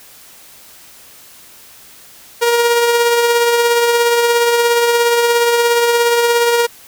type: tone with tremolo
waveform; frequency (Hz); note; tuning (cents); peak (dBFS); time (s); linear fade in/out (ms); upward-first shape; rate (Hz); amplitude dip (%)
sawtooth; 472.5; A#4; +23; -5; 2.41-6.67; 20; triangle; 17; 40
effects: white hiss -41 dBFS RMS until 6.87 s